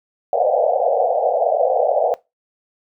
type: band-pass noise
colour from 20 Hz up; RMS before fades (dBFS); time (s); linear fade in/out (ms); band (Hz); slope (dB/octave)
white; -17; 0.33-2.14; 0; 480 to 770; 96
effects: noise-tail reverb RT60 0.2 s tail -19 dB re dry